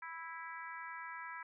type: harmonic tone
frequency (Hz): 329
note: E4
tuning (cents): -3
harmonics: 3 / 4 / 5 / 6 / 7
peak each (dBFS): -48 / -50 / -49 / -51 / -55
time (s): 0.02-1.43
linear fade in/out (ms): 5
effects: none